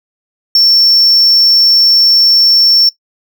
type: tone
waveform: triangle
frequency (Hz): 5430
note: F8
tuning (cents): -50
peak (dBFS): -3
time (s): 0.55-2.89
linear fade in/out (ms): 2
effects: noise-tail reverb RT60 0.1 s tail -18 dB re dry